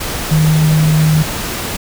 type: tone in noise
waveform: sine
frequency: 155.56 Hz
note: D#3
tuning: in tune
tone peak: -8 dBFS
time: 0.31-1.23 s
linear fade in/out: 10 ms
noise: pink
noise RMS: -21 dBFS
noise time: 0-1.77 s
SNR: +10 dB
effects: none